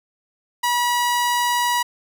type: tone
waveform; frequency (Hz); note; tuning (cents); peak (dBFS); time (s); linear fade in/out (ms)
sawtooth; 968; B5; -35; -14; 0.63-1.83; 10
effects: none